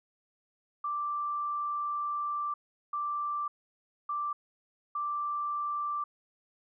sine tone bursts at uneven times, 1174.7 Hz, D6, in tune, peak -30 dBFS, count 4, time 0.84-2.54 / 2.93-3.48 / 4.09-4.33 / 4.95-6.04 s, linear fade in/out 5 ms, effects none

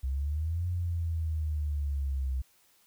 sine exponential two-way sweep, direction up then down, 64.3 to 89.5 to 64.3 Hz, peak -28 dBFS, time 0.03-2.42 s, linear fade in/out 10 ms, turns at 0.68 s, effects white hiss -65 dBFS RMS until 2.86 s

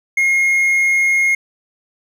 triangle tone, 2147 Hz, C7, 44 cents sharp, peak -10 dBFS, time 0.17-1.35 s, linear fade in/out 5 ms, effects none

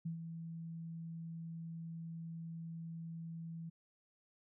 sine tone with ADSR envelope, 165 Hz, E3, 2 cents sharp, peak -36 dBFS, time 0.05-3.7 s, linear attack 10 ms, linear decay 110 ms, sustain -7 dB, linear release 13 ms, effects none

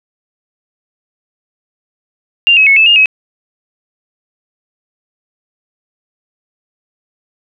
sine tone with pitch steps, 2788 / 2562 / 2198 / 2619 / 2828 / 2556 Hz, F7 / E7 / C#7 / E7 / F7 / D#7, -4 / -50 / -15 / -12 / +21 / +46 cents, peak -4 dBFS, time 2.47-3.058 s, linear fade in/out 0 ms, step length 98 ms, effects none

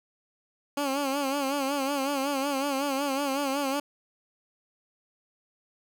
15% pulse tone with vibrato, 277.2 Hz, C#4, in tune, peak -20 dBFS, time 0.77-3.8 s, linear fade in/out 5 ms, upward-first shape sine, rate 5.4 Hz, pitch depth 78 cents each way, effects none

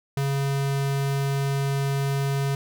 square tone, 138.5 Hz, C#3, 1 cent flat, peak -23 dBFS, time 0.17-2.55 s, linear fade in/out 2 ms, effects none

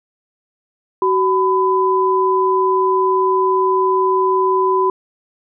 sine tone pair together, 377 / 1002.7 Hz, F#4 / B5, +32 / +26 cents, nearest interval octave + perfect fourth, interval 1694 cents, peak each -15 dBFS, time 1.02-4.9 s, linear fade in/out 2 ms, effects none

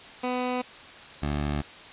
15% pulse tone pair in turn, 250 / 73.18 Hz, B3 / D2, +21 / -6 cents, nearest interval octave + major sixth, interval 2127 cents, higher first, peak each -20 dBFS, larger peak neither, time 0.23-0.62 / 1.22-1.62 s, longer second, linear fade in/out 10 ms, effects white hiss -45 dBFS RMS until 1.92 s + resampled to 8000 Hz

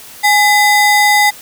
square ring-modulated tone, 1422 Hz, F6, 31 cents sharp, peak -5 dBFS, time 0.23-1.31 s, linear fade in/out 20 ms, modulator 591 Hz, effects white hiss -35 dBFS RMS until 1.41 s

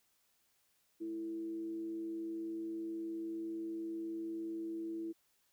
sine tone with frequency modulation, 330.4 Hz, E4, 4 cents sharp, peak -38 dBFS, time 1-5.13 s, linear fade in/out 20 ms, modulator 119 Hz, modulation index 0.23, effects white hiss -75 dBFS RMS until 5.52 s

